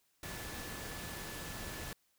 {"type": "tone in noise", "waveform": "sine", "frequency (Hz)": 1734, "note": "A6", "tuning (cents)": -26, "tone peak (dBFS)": -52, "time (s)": [0.23, 1.93], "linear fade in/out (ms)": 2, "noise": "pink", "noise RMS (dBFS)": -44, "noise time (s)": [0.23, 1.93], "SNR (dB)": -11, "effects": ["white hiss -75 dBFS RMS until 2.18 s"]}